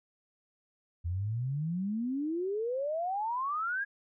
sine exponential sweep, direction up, 82.3 to 1674 Hz, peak -30 dBFS, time 1.04-3.85 s, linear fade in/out 20 ms, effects none

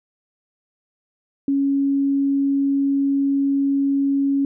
sine tone, 277.2 Hz, C#4, in tune, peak -16 dBFS, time 1.48-4.45 s, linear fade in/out 2 ms, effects none

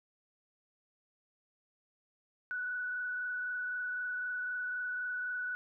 sine tone with frequency modulation, 1480 Hz, F#6, in tune, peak -34 dBFS, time 2.51-5.55 s, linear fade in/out 0 ms, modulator 23.9 Hz, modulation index 0.83, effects none

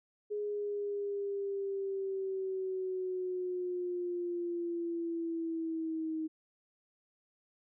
sine linear sweep, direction down, 417.3 to 315.1 Hz, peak -33 dBFS, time 0.3-6.28 s, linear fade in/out 20 ms, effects none

